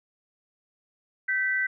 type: tone pair together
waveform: sine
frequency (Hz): 1543.6 / 1972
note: G6 / B6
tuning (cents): -27 / -3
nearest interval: major third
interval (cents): 424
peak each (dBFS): -26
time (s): 1.28-1.67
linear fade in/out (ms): 10
effects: none